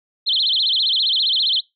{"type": "tone with vibrato", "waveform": "sine", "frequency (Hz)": 3600, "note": "A7", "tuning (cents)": 39, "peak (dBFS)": -15, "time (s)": [0.26, 1.61], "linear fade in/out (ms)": 20, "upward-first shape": "sine", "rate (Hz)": 15, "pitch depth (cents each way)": 290, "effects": ["noise-tail reverb RT60 0.2 s tail -24 dB re dry"]}